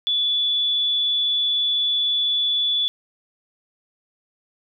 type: tone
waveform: sine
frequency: 3446 Hz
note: A7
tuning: 37 cents flat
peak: -18 dBFS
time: 0.07-2.88 s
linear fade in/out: 0 ms
effects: none